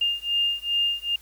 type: beating tone pair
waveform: sine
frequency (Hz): 2812 / 2814.5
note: F7 / F7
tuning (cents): +11 / +13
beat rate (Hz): 2.5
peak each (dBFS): -25 / -25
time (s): 0.01-1.16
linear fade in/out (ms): 5
effects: added 54 Hz sine -54 dBFS peak until 1.21 s + white hiss -53 dBFS RMS until 1.21 s